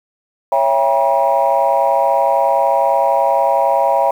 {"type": "chord", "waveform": "sine", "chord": "C# diminished seventh", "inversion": "none", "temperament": "just", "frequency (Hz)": [554.4, 665.2, 798.3, 957.9], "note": ["C#5", "E5", "G5", "Bb5"], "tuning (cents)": [0, 16, 31, 47], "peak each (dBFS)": -16, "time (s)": [0.52, 4.11], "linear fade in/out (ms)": 2, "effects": ["tanh soft clip ceiling -3 dBFS", "7-bit"]}